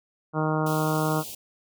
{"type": "harmonic tone", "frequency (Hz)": 155.56, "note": "D#3", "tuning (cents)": 0, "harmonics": [1, 2, 3, 4, 5, 6, 7, 8, 9], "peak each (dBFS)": [-26, -29, -31, -32, -33, -34, -34, -35, -36], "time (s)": [0.33, 1.24], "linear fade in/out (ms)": 50}
{"type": "band-stop noise", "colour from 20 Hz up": "white", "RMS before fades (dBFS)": -38, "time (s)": [0.66, 1.35], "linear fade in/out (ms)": 5, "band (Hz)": [860, 2600], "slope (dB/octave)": 48}
{"effects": []}